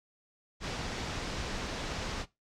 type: low-pass noise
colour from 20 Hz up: pink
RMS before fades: -37 dBFS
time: 0.6-2.26 s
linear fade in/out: 50 ms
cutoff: 6300 Hz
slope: 24 dB/octave
effects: noise-tail reverb RT60 0.2 s tail -19 dB re dry